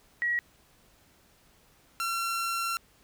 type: tone pair in turn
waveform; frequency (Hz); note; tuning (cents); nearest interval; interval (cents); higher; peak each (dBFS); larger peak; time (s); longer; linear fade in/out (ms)
sine / sawtooth; 1913 / 1361.3; A#6 / F6; +44 / -45; tritone; 589; first; -25; neither; 0.22-0.39 / 2-2.77; second; 0
effects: pink hiss -62 dBFS RMS until 3.03 s

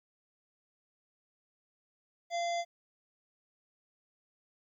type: harmonic tone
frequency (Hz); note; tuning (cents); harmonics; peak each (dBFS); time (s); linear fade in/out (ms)
688; F5; -26; 1 / 3 / 5 / 7 / 9 / 10; -31 / -41 / -45 / -48 / -50 / -51; 2.3-2.65; 50
effects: 12-bit

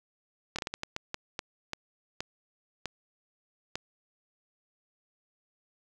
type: slowing click train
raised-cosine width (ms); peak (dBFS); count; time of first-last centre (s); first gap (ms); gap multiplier
0.2; -16; 13; 0.56-3.755; 26; 1.38
effects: none

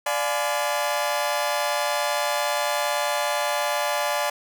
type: chord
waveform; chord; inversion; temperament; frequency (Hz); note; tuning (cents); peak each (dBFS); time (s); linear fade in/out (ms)
sawtooth; D diminished seventh; none; just; 587.3 / 704.8 / 845.8 / 1014.9; D5 / F5 / Ab5 / Cb6; 0 / +16 / +31 / +47; -22 / -26 / -24 / -27; 0.06-4.3; 5
effects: none

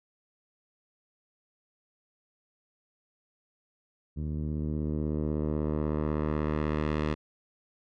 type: tone with low-pass filter sweep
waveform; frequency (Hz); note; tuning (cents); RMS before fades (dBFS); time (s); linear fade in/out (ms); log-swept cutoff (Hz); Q
10% pulse; 76.2; D#2; -36; -30; 4.16-7.15; 20; 160 to 3300; 0.77
effects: none

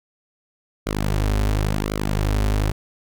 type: tone with flanger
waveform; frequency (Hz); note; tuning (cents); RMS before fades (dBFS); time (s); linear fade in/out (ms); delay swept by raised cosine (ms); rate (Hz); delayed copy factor
sawtooth; 51.5; G#1; -14; -21; 0.86-2.72; 10; 1.1 to 6.3; 0.94; -0.75
effects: none

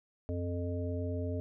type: harmonic tone with a mistuned harmonic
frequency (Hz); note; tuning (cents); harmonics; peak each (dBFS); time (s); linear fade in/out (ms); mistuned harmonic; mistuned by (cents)
87.31; F2; 0; 1 / 3 / 5 / 7; -34 / -39 / -41 / -42; 0.29-1.4; 0; 1; +59
effects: none

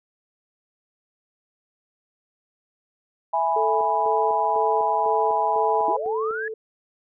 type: chord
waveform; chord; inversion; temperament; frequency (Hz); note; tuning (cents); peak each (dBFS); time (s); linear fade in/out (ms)
sine; E major; none; equal; 659.3 / 830.6 / 987.8; E5 / G#5 / B5; 0 / 0 / 0; -26 / -22 / -24; 3.33-5.97; 10
type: tone with tremolo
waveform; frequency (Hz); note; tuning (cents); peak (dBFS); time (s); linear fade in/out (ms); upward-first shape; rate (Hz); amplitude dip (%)
sine; 440; A4; 0; -23; 3.56-6.54; 5; square; 2; 50
type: linear sweep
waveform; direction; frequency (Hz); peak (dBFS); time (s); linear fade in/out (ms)
sine; up; 303 to 1726; -27; 5.88-6.48; 2
effects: none

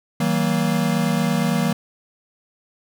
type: tone cluster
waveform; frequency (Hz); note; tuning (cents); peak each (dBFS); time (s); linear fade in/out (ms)
square; 160.7 / 189.4 / 233.5; E3 / F#3 / A#3; -44 / +41 / +3; -23; 0.2-1.73; 5
effects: none

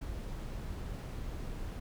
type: noise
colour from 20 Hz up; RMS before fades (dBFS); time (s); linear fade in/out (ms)
brown; -40; 0.01-1.8; 10
effects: none

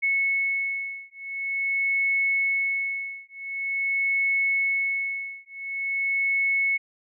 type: beating tone pair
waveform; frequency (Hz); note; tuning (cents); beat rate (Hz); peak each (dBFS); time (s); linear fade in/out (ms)
sine; 2200 / 2200.46; C#7 / C#7; -14 / -13; 0.46; -26; 0.02-6.78; 20
effects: none

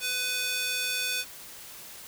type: tone with high-pass filter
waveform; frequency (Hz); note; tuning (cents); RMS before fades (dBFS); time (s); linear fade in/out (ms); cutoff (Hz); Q
square; 499.4; B4; +19; -30; 0-1.25; 50; 2600; 1.2
effects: white hiss -45 dBFS RMS until 2.07 s

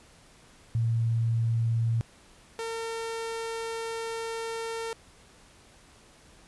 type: tone pair in turn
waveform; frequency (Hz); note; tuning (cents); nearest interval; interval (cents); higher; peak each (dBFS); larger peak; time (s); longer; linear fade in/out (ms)
sine / sawtooth; 114.8 / 454.8; A#2 / A#4; -26 / -43; 2 octaves; 2383; second; -23 / -28; first; 0.75-2.01 / 2.59-4.93; second; 0
effects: pink hiss -56 dBFS RMS until 6.47 s + resampled to 24000 Hz

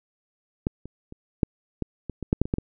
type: clicks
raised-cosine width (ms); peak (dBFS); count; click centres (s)
3; -10 / -25 / -27 / -6 / -13 / -18 / -19 / -6 / -6 / -18 / -10 / -14; 12; 0.669 / 0.856 / 1.124 / 1.432 / 1.823 / 2.097 / 2.227 / 2.329 / 2.416 / 2.455 / 2.539 / 2.584
effects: none

